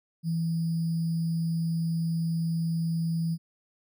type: tone with sample-and-hold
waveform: sine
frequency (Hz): 164.9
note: E3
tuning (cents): +1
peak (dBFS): -25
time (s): 0.23-3.38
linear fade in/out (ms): 50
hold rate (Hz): 4900
effects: none